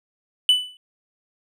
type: tone with exponential decay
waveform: triangle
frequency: 2987 Hz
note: F#7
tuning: 16 cents sharp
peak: -8 dBFS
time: 0.49-0.77 s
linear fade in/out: 1 ms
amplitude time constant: 60 ms
effects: none